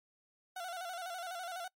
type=tone with vibrato; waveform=30% pulse; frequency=714 Hz; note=F5; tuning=38 cents sharp; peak=-37 dBFS; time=0.56-1.68 s; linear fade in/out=5 ms; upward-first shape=square; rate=12 Hz; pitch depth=70 cents each way; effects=noise-tail reverb RT60 0.1 s tail -24 dB re dry + MP3 64 kbps